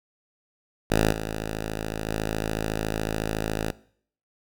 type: tone with level steps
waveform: 5% pulse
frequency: 53.9 Hz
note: A1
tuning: 35 cents flat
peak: -8 / -18 / -15 dBFS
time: 0.9-3.72 s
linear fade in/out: 10 ms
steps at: 1.11 / 2.07 s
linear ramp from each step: 20 ms
effects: noise-tail reverb RT60 0.6 s tail -21 dB re dry